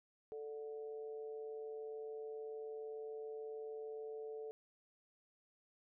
harmonic tone, 146.83 Hz, D3, in tune, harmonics 3 / 4 / 5, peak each -44 / -57 / -59 dBFS, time 0.32-4.51 s, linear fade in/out 0 ms, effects none

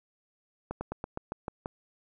slowing click train, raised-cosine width 1 ms, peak -20 dBFS, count 8, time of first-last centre 0.71-1.659 s, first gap 100 ms, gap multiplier 1.1, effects none

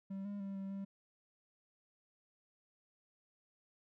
triangle tone with pitch steps, 194.3 / 202.7 / 196.3 / 194.1 / 196.3 Hz, G3 / G#3 / G3 / G3 / G3, -15 / -42 / +3 / -17 / +3 cents, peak -38 dBFS, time 0.1-0.85 s, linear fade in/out 10 ms, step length 150 ms, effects none

